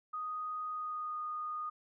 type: tone with pitch glide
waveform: sine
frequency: 1244.5 to 1230.9 Hz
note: D#6 to D#6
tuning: 0 to -19 cents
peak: -36 dBFS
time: 0.13-1.7 s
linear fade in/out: 10 ms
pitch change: -19 cents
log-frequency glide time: 0.7-1.19 s
effects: none